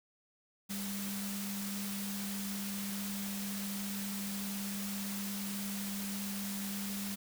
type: tone in noise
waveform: sine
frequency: 199.5 Hz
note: G3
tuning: 31 cents sharp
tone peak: -38 dBFS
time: 0.69-7.16 s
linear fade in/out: 20 ms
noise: white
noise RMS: -42 dBFS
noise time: 0.69-7.16 s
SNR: +1 dB
effects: none